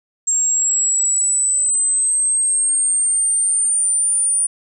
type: exponential sweep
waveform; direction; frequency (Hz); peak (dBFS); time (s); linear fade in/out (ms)
sine; up; 7490 to 9397; -14; 0.27-4.47; 10
effects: none